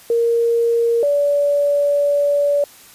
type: tone pair in turn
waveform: sine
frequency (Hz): 466.2 / 574.9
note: A#4 / D5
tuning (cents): 0 / -37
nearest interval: major third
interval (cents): 363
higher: second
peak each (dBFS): -13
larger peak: neither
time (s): 0.1-1.03 / 1.03-2.64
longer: second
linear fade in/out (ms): 2
effects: white hiss -44 dBFS RMS until 2.94 s + resampled to 32000 Hz